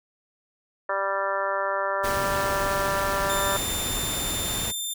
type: harmonic tone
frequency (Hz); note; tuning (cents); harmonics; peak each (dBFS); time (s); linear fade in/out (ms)
196; G3; 0; 2 / 3 / 4 / 5 / 6 / 7 / 8 / 9; -37 / -28 / -37 / -30 / -32 / -31 / -38 / -33; 0.89-3.57; 5
type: noise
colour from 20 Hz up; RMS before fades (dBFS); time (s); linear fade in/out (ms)
pink; -31; 2.03-4.72; 20
type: tone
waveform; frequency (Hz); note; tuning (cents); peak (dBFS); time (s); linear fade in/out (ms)
15% pulse; 3584; A7; +31; -21; 3.29-4.94; 10
effects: none